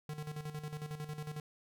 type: tone with tremolo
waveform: square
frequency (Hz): 151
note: D3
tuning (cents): +48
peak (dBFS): -39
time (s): 0.09-1.4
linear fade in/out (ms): 2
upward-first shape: square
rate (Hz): 11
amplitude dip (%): 65
effects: none

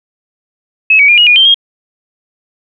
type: tone with pitch steps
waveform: sine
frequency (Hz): 2579 / 2265 / 2410 / 2888 / 2442 / 3140 / 3247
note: E7 / C#7 / D7 / F#7 / D#7 / G7 / G#7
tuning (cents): -39 / +37 / +44 / -43 / -33 / +2 / -40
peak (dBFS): -3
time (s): 0.9-1.544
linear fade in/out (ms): 5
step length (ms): 92
effects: none

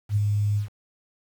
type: tone with ADSR envelope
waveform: sine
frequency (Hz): 103.5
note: G#2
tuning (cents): -5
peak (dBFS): -17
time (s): 0.09-0.69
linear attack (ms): 73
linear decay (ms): 19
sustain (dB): -3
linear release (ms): 120
effects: 8-bit

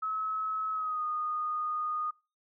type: tone with pitch glide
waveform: sine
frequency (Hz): 1288 to 1232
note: E6 to D#6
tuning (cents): -41 to -17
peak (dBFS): -30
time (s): 0.02-2.11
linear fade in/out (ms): 10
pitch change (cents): -76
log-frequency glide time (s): 0.72-1.04
effects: noise-tail reverb RT60 0.3 s tail -23 dB re dry

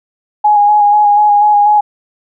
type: tone with vibrato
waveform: sine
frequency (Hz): 830.6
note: G#5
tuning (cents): 0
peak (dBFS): -5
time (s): 0.44-1.81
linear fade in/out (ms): 10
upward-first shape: square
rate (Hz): 4.1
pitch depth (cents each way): 19
effects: none

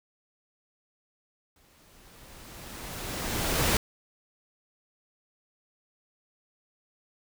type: noise with exponential growth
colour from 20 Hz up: pink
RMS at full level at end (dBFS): -23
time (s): 1.56-3.77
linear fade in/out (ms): 2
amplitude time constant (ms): 480
effects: none

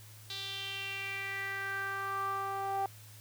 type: tone with band-pass filter sweep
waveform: sawtooth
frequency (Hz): 392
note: G4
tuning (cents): 0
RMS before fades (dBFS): -37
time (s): 0.3-2.86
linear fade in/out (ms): 2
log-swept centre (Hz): 3900 to 810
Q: 4.8
effects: added 107 Hz sine -52 dBFS peak until 3.2 s + white hiss -56 dBFS RMS until 3.2 s

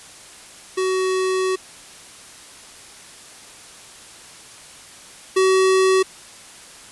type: tone pair in turn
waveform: square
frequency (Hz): 374.9 / 378.2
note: F#4 / F#4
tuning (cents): +23 / +38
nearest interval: unison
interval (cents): 15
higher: second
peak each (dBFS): -19 / -14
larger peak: second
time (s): 0.77-1.56 / 5.36-6.03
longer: first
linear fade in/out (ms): 10
effects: white hiss -42 dBFS RMS until 6.91 s + resampled to 24000 Hz

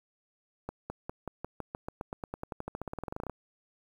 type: accelerating click train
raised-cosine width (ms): 1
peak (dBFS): -22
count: 29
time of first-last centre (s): 0.69-3.297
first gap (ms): 210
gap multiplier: 0.93
effects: 9-bit

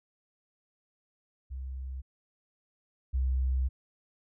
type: tone pair in turn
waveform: sine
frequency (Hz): 65.5 / 64.71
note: C2 / C2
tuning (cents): +2 / -19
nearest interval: unison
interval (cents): 21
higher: first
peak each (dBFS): -35 / -25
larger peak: second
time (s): 1.5-2.02 / 3.13-3.69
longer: second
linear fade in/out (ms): 20
effects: none

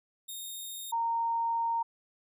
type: tone pair in turn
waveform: 10% pulse / sine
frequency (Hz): 3694 / 923.5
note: A#7 / A#5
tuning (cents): -16 / -16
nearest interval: 2 octaves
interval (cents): 2400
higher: first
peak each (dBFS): -31 / -27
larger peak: second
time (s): 0.28-0.92 / 0.92-1.83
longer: second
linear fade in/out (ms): 10
effects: none

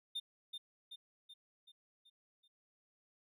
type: tone with echo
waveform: triangle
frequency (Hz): 3622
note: A7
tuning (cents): +49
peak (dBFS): -36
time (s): 0.15-0.2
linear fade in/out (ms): 10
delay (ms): 380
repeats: 6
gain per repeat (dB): -5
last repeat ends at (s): 2.48
effects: none

